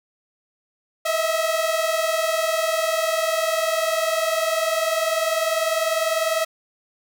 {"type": "tone pair together", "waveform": "sawtooth", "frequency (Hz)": [635.9, 656], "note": ["D#5", "E5"], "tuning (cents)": [38, -9], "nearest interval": "minor second", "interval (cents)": 53, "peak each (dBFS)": -19, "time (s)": [1.05, 6.45], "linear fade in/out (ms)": 10, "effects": []}